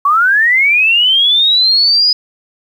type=linear sweep; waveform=sine; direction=up; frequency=1100 to 5000 Hz; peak=-7 dBFS; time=0.05-2.13 s; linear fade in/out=5 ms; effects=7-bit